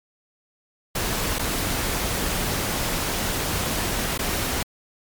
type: noise with dropouts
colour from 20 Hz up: pink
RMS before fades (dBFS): -25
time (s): 0.95-4.63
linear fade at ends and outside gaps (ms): 5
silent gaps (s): 1.386-1.392 / 4.178-4.19
effects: MP3 96 kbps